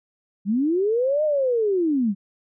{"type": "linear two-way sweep", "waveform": "sine", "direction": "up then down", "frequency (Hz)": [185, 622.3, 185], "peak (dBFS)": -18, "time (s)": [0.45, 2.15], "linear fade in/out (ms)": 50, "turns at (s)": 1.24, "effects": []}